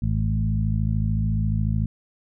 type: harmonic tone with a mistuned harmonic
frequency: 53.9 Hz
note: A1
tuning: 35 cents flat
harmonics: 1 / 2 / 3 / 4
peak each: -25 / -23 / -27 / -29 dBFS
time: 0.02-1.86 s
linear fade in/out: 5 ms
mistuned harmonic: 1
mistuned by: +37 cents
effects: none